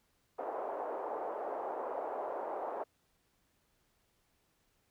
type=band-pass noise; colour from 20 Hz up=white; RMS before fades=-39 dBFS; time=0.38-2.84 s; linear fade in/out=10 ms; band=420 to 840 Hz; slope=24 dB/octave; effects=pink hiss -75 dBFS RMS until 4.9 s